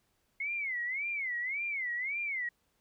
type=tone with vibrato; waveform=sine; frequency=2135 Hz; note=C7; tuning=34 cents sharp; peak=-32 dBFS; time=0.4-2.49 s; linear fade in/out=5 ms; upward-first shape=sine; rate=1.8 Hz; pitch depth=200 cents each way; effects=pink hiss -75 dBFS RMS until 2.8 s